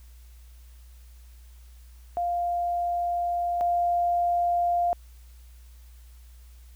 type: tone pair in turn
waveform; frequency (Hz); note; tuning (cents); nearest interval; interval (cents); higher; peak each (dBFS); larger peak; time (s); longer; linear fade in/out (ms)
sine; 698.5 / 698.5; F5 / F5; 0 / 0; unison; 0; neither; -24 / -21; second; 2.17-3.61 / 3.61-4.93; first; 0
effects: added 60 Hz sine -46 dBFS peak until 6.75 s + white hiss -61 dBFS RMS until 6.75 s